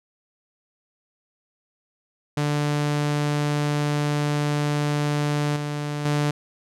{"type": "tone with level steps", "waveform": "sawtooth", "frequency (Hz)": 147.2, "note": "D3", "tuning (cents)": 4, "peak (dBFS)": [-17, -22, -16], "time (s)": [2.37, 6.31], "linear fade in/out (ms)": 5, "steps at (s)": [5.56, 6.05], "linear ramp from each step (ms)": 2, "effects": ["low-pass 9000 Hz 12 dB/octave"]}